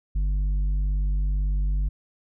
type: tone with tanh clipping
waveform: sine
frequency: 49 Hz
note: G1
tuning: in tune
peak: -22 dBFS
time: 0.15-1.89 s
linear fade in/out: 10 ms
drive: 6 dB
effects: none